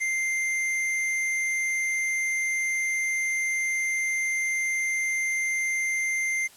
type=tone with tanh clipping; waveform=triangle; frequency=2093 Hz; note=C7; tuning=in tune; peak=-26 dBFS; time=0-6.48 s; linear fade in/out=20 ms; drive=18 dB; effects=white hiss -52 dBFS RMS until 6.56 s + low-pass 12000 Hz 12 dB/octave